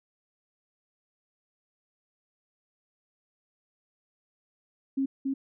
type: tone with echo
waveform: sine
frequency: 270.5 Hz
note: C#4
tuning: 42 cents flat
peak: -24 dBFS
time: 4.97-5.06 s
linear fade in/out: 10 ms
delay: 280 ms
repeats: 1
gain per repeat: -2 dB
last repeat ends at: 5.34 s
effects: none